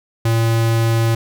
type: tone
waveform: square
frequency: 114.2 Hz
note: A#2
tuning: 35 cents flat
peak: -14 dBFS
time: 0.25-1.15 s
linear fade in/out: 5 ms
effects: none